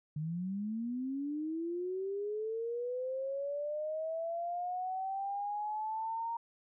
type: linear sweep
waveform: sine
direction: up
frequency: 148.1 to 932.3 Hz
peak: -34 dBFS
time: 0.16-6.37 s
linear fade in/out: 5 ms
effects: none